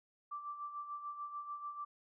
sine tone with tremolo, 1171 Hz, D6, 5 cents flat, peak -39 dBFS, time 0.31-1.85 s, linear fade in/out 10 ms, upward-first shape sine, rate 6.8 Hz, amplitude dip 60%, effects none

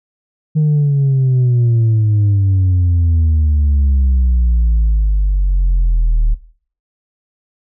sine exponential sweep, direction down, 155.56 to 37.48 Hz, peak -7 dBFS, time 0.55-6.35 s, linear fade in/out 20 ms, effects noise-tail reverb RT60 0.5 s tail -18 dB re dry + tanh soft clip ceiling -8 dBFS

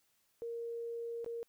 sine tone with dropouts, 466.2 Hz, A#4, in tune, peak -38 dBFS, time 0.42-1.43 s, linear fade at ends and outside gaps 0 ms, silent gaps 1.245-1.262 s, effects white hiss -75 dBFS RMS until 1.48 s

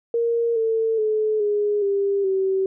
sine tone with pitch steps, 466.2 / 448.2 / 431 / 414.4 / 398.4 / 383.1 Hz, A#4 / A4 / A4 / G#4 / G4 / G4, 0 / +32 / -36 / -4 / +28 / -40 cents, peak -18 dBFS, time 0.14-2.66 s, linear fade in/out 2 ms, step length 420 ms, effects none

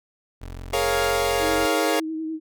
25% pulse tone, 44.48 Hz, F1, 32 cents sharp, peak -30 dBFS, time 0.41-1.67 s, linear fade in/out 10 ms
sawtooth chord, Bb minor seventh, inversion third, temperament equal, 415.3 / 466.2 / 554.4 / 698.5 Hz, Ab4 / Bb4 / Db5 / F5, 0 / 0 / 0 / 0 cents, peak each -22 dBFS, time 0.73-2 s, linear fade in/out 5 ms
sine tone with vibrato, 317.8 Hz, D#4, 37 cents sharp, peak -26 dBFS, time 1.39-2.4 s, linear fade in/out 50 ms, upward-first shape sine, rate 10 Hz, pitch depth 25 cents each way
effects none

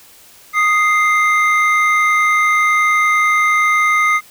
triangle tone pair together, 1242.5 / 2093 Hz, D#6 / C7, -3 / 0 cents, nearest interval major sixth, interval 903 cents, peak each -12 dBFS, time 0.53-4.21 s, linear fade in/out 50 ms, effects white hiss -44 dBFS RMS until 4.3 s

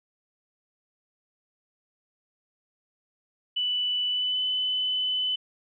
sine tone with pitch glide, 2975 to 3013 Hz, F#7 to F#7, +9 to +31 cents, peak -24 dBFS, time 3.56-5.36 s, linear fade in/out 10 ms, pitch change +22 cents, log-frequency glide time 4.09-4.4 s, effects none

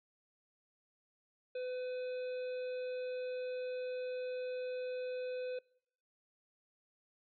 harmonic tone, 504 Hz, B4, 35 cents sharp, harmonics 1 / 3 / 5 / 7 / 8, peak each -37 / -55 / -53 / -63 / -60 dBFS, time 1.55-5.59 s, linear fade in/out 5 ms, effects noise-tail reverb RT60 0.7 s tail -25 dB re dry

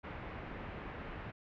pink low-pass noise, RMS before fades -45 dBFS, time 0.03-1.32 s, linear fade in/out 20 ms, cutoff 2400 Hz, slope 24 dB/octave, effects none

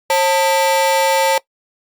45% pulse ring-modulated tone, 716 Hz, F5, 43 cents sharp, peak -9 dBFS, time 0.1-1.38 s, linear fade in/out 2 ms, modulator 178 Hz, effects noise-tail reverb RT60 0.1 s tail -21 dB re dry + Opus 48 kbps

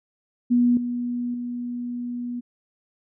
sine tone with level steps, 242.8 Hz, B3, 29 cents flat, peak -15 / -24 / -27 dBFS, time 0.5-2.41 s, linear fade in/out 20 ms, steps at 0.77 / 1.34 s, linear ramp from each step 2 ms, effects none

